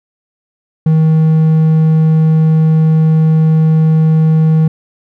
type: tone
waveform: triangle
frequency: 158.5 Hz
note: D#3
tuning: 32 cents sharp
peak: -4 dBFS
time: 0.86-4.68 s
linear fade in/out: 5 ms
effects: none